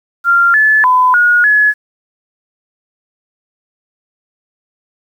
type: tone with pitch steps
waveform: sine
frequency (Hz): 1388 / 1730 / 1008 / 1444 / 1698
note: F6 / A6 / B5 / F#6 / G#6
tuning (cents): -11 / -30 / +35 / -43 / +38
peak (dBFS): -6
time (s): 0.24-1.74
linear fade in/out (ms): 50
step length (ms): 300
effects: 7-bit